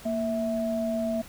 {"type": "tone pair together", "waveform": "sine", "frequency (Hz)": [231.6, 655.1], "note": ["A#3", "E5"], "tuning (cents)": [-11, -11], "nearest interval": "octave + tritone", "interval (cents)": 1800, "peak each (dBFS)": -28, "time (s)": [0.05, 1.22], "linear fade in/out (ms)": 10, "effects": ["pink hiss -47 dBFS RMS until 1.28 s"]}